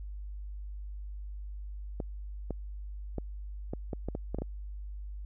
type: clicks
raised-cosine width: 2 ms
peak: -21 dBFS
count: 10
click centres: 2.002 / 2.507 / 3.183 / 3.735 / 3.932 / 4.086 / 4.151 / 4.346 / 4.386 / 4.42 s
effects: added 50 Hz sine -38 dBFS peak until 5.25 s